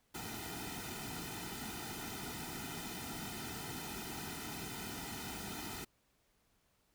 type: noise with comb filter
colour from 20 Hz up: pink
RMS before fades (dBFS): -44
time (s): 0.14-5.85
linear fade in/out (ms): 10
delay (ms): 1.8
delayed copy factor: -1
effects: pink hiss -75 dBFS RMS until 6.94 s